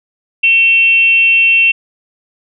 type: tone with frequency modulation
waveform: sine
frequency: 2700 Hz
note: E7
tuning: 41 cents sharp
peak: -6 dBFS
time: 0.43-1.72 s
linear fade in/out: 10 ms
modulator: 453 Hz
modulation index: 0.24
effects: none